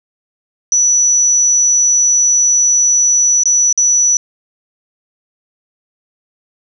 sine tone with dropouts, 5920 Hz, F#8, in tune, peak -8 dBFS, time 0.72-4.17 s, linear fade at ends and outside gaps 1 ms, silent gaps 3.435-3.456 / 3.727-3.776 s, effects none

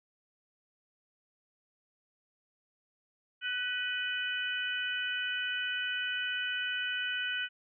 harmonic tone with a mistuned harmonic, 498.3 Hz, B4, 15 cents sharp, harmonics 3 / 4 / 5 / 6, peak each -34 / -44 / -39 / -36 dBFS, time 3.41-7.49 s, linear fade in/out 50 ms, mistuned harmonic 4, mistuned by -49 cents, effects none

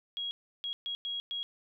sine tone bursts at uneven times, 3300 Hz, G#7, 12 cents flat, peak -33 dBFS, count 5, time 0.17-0.31 / 0.64-0.73 / 0.86-0.95 / 1.05-1.2 / 1.31-1.43 s, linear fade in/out 0 ms, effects none

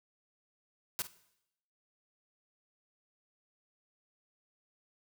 white noise with echo, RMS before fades -34 dBFS, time 0.99-1.02 s, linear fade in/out 0 ms, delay 50 ms, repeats 1, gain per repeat -14 dB, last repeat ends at 1.07 s, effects noise-tail reverb RT60 0.8 s tail -17 dB re dry

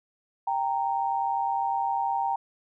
sine tone pair together, 787.3 / 927 Hz, G5 / A#5, +7 / -10 cents, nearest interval minor third, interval 283 cents, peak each -27 dBFS, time 0.47-2.36 s, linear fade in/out 5 ms, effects none

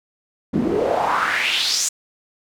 pink noise with band-pass filter sweep, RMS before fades -20 dBFS, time 0.53-1.89 s, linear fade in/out 10 ms, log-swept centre 220 to 7400 Hz, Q 4.2, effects none

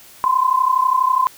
sine tone pair together, 1014.8 / 1047 Hz, B5 / C6, +47 / +1 cents, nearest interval minor second, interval 54 cents, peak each -16 dBFS, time 0.24-1.27 s, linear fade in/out 0 ms, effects white hiss -44 dBFS RMS until 1.37 s

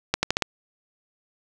accelerating click train, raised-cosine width 0.2 ms, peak -3 dBFS, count 5, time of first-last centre 0.14-0.422 s, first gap 90 ms, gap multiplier 0.84, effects none

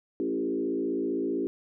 sine tone with frequency modulation, 335.5 Hz, E4, 31 cents sharp, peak -26 dBFS, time 0.2-1.47 s, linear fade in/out 0 ms, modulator 55.5 Hz, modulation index 1.5, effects none

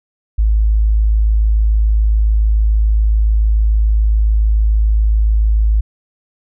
sine tone, 53.5 Hz, A1, 48 cents flat, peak -9 dBFS, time 0.38-5.81 s, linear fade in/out 10 ms, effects none

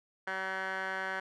15% pulse tone with band-pass filter, 190 Hz, F#3, 46 cents sharp, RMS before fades -36 dBFS, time 0.27-1.2 s, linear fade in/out 5 ms, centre 1400 Hz, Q 6, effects none

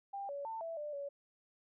sine tone with pitch steps, 795 / 566 / 895 / 661 / 594 / 565 Hz, G5 / C#5 / A5 / E5 / D5 / C#5, +24 / +36 / +29 / +5 / +20 / +33 cents, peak -39 dBFS, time 0.13-1.09 s, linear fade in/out 10 ms, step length 160 ms, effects none

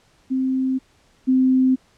sine tone pair in turn, 261.6 / 259.3 Hz, C4 / C4, 0 / -15 cents, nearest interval unison, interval 15 cents, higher first, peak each -18 / -13 dBFS, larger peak second, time 0.3-0.79 / 1.27-1.76 s, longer neither, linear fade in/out 20 ms, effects pink hiss -58 dBFS RMS until 1.97 s + low-pass 8000 Hz 12 dB/octave

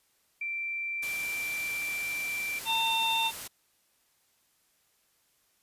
sine tone, 2349 Hz, D7, in tune, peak -31 dBFS, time 0.41-2.59 s, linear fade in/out 5 ms
white noise, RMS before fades -40 dBFS, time 1.02-3.48 s, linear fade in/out 10 ms
harmonic tone, 903 Hz, A5, 45 cents sharp, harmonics 1 / 3 / 4, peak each -29 / -31 / -29 dBFS, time 2.65-3.32 s, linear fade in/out 50 ms
effects white hiss -70 dBFS RMS until 5.62 s + resampled to 32000 Hz

